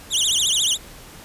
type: tone with vibrato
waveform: 25% pulse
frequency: 3322 Hz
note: G#7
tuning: in tune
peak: -13 dBFS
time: 0.1-0.78 s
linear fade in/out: 50 ms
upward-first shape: triangle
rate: 14 Hz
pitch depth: 290 cents each way
effects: pink hiss -42 dBFS RMS until 1.24 s + resampled to 32000 Hz